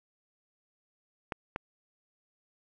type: clicks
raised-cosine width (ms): 0.5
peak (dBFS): -18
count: 2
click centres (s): 1.322 / 1.561
effects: none